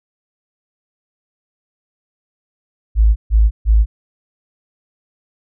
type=tone bursts; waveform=sine; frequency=54 Hz; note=A1; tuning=32 cents flat; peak=-7 dBFS; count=3; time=2.95-3.86 s; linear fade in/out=50 ms; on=210 ms; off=140 ms; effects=none